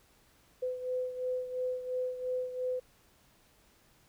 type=beating tone pair; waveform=sine; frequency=505 / 507.9 Hz; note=B4 / B4; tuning=+39 / +48 cents; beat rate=2.9 Hz; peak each=-33 / -39 dBFS; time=0.62-2.8 s; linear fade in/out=10 ms; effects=pink hiss -65 dBFS RMS until 4.08 s